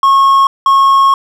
triangle tone pair in turn, 1091 / 1091 Hz, C#6 / C#6, -28 / -28 cents, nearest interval unison, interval 0 cents, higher neither, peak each -3 dBFS, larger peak neither, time 0.03-0.47 / 0.66-1.14 s, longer second, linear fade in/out 2 ms, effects none

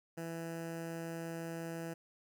15% pulse tone with notch filter, 165.7 Hz, E3, 9 cents sharp, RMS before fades -42 dBFS, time 0.17-1.94 s, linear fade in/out 10 ms, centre 3700 Hz, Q 1.3, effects none

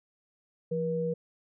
sine tone pair together, 169.78 / 480.2 Hz, F3 / B4, -49 / -49 cents, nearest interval octave + tritone, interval 1800 cents, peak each -32 / -29 dBFS, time 0.71-1.14 s, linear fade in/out 10 ms, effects none

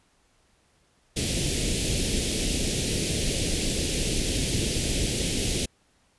pink band-stop noise, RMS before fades -26 dBFS, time 1.16-5.66 s, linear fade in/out 10 ms, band 510 to 2500 Hz, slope 24 dB/octave, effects pink hiss -65 dBFS RMS until 6.18 s + resampled to 24000 Hz

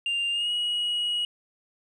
sine tone with pitch glide, 2794 to 2903 Hz, F7 to F#7, 0 to -34 cents, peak -22 dBFS, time 0.06-1.25 s, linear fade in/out 2 ms, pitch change +66 cents, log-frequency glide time 0.31-0.51 s, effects tanh soft clip ceiling -23 dBFS

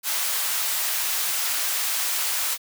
white high-pass noise, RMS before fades -25 dBFS, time 0.03-2.58 s, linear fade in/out 50 ms, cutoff 800 Hz, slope 12 dB/octave, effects none

